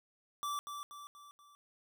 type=tone with echo; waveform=square; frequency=1164 Hz; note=D6; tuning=16 cents flat; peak=-36 dBFS; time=0.43-0.59 s; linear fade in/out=0 ms; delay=240 ms; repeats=4; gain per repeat=-6 dB; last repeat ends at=1.55 s; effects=none